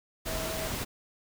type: tone in noise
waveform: sine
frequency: 643 Hz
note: E5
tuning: 43 cents flat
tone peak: -37 dBFS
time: 0.26-0.69 s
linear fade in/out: 20 ms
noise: pink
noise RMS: -34 dBFS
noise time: 0.25-0.85 s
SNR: -6 dB
effects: none